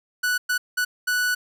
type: tone bursts at uneven times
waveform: 45% pulse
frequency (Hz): 1480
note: F#6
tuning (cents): 0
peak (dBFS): -20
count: 4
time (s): 0.23-0.38 / 0.49-0.58 / 0.77-0.85 / 1.07-1.35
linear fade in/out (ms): 10
effects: none